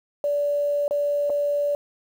sine tone with dropouts, 579 Hz, D5, 25 cents flat, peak -20 dBFS, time 0.24-1.75 s, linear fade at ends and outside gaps 1 ms, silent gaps 0.88-0.909 / 1.297-1.301 s, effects 8-bit

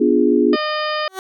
sine chord, B diminished seventh, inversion none, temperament equal, 246.9 / 293.7 / 349.2 / 415.3 Hz, B3 / D4 / F4 / Ab4, 0 / 0 / 0 / 0 cents, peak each -17 dBFS, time 0-0.56 s, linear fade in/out 10 ms
harmonic tone, 610 Hz, D#5, 34 cents flat, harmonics 1 / 2 / 3 / 4 / 5 / 6 / 7 / 8, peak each -23 / -23 / -27 / -32 / -30 / -35 / -40 / -30 dBFS, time 0.53-1.08 s, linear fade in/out 2 ms
15% pulse tone with exponential growth, 379.5 Hz, F#4, 44 cents sharp, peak -16 dBFS, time 1.07-1.19 s, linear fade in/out 1 ms, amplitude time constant 24 ms
effects none

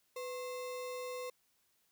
sine tone with sample-and-hold, 500 Hz, B4, 21 cents sharp, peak -39 dBFS, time 0.16-1.3 s, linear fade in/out 5 ms, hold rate 1575 Hz, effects white hiss -75 dBFS RMS until 1.91 s

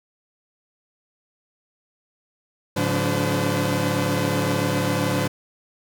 sawtooth tone cluster, 105.6 / 141.1 / 179.3 / 289.9 / 509 Hz, G#2 / C#3 / F3 / D4 / C5, +29 / +31 / +46 / -22 / -48 cents, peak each -23 dBFS, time 2.76-5.28 s, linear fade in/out 10 ms, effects none

